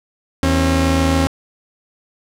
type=tone pair together; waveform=sawtooth; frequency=80.9 / 269.8 Hz; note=E2 / C#4; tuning=-32 / -47 cents; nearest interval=octave + major sixth; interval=2085 cents; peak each=-12 dBFS; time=0.43-1.27 s; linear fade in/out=0 ms; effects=low-pass 10000 Hz 12 dB/octave + 8-bit